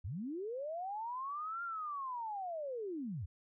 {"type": "linear two-way sweep", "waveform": "sine", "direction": "up then down", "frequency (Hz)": [72, 1405, 72], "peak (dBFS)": -38, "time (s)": [0.04, 3.26], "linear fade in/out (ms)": 10, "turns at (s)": 1.63, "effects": []}